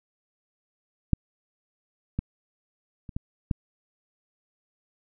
clicks, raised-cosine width 5 ms, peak -7 / -14 / -27 / -18 / -11 dBFS, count 5, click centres 1.133 / 2.19 / 3.092 / 3.165 / 3.512 s, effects none

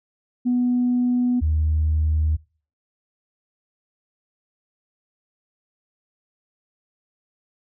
sine tone pair in turn, 246.4 / 77.61 Hz, B3 / D#2, -4 / -4 cents, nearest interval octave + minor sixth, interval 2000 cents, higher first, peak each -16 dBFS, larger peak neither, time 0.45-1.41 / 1.41-2.37 s, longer neither, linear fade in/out 20 ms, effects noise-tail reverb RT60 0.4 s tail -23 dB re dry + tanh soft clip ceiling -13 dBFS

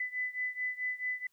sine beating tone pair, 2000 / 2004.6 Hz, B6 / B6, +21 / +25 cents, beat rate 4.6 Hz, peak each -35 / -37 dBFS, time 0-1.27 s, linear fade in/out 5 ms, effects white hiss -75 dBFS RMS until 1.32 s

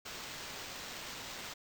white noise with sample-and-hold, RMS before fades -45 dBFS, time 0.05-1.54 s, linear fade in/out 10 ms, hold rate 11025 Hz, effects none

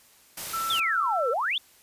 white noise, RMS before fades -35 dBFS, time 0.37-0.8 s, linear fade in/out 5 ms
sine tone, 1335 Hz, E6, 22 cents sharp, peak -27 dBFS, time 0.53-1.34 s, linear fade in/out 10 ms
sine exponential two-way sweep, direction down then up, 3664 to 451.5 to 3664 Hz, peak -24 dBFS, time 0.7-1.58 s, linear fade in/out 2 ms, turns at 1.3 s
effects white hiss -57 dBFS RMS until 1.82 s + resampled to 32000 Hz

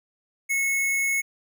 sine tone with sample-and-hold, 2189 Hz, C#7, 22 cents flat, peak -21 dBFS, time 0.49-1.22 s, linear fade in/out 20 ms, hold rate 8820 Hz, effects none

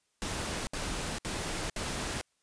pink noise bursts, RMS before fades -35 dBFS, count 4, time 0.22-2.212 s, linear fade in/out 0 ms, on 450 ms, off 64 ms, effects white hiss -75 dBFS RMS until 2.42 s + resampled to 22050 Hz

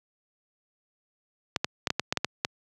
clicks, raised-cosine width 0.2 ms, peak -7 dBFS, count 9, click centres 1.562 / 1.645 / 1.872 / 1.904 / 1.996 / 2.125 / 2.173 / 2.246 / 2.449 s, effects high-pass 100 Hz 12 dB/octave

